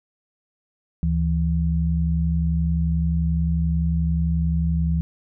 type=tone pair together; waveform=sine; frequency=73.41 / 164.81 Hz; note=D2 / E3; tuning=0 / 0 cents; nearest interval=octave + major second; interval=1400 cents; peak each=-21 dBFS; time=1.03-5.01 s; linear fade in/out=0 ms; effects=none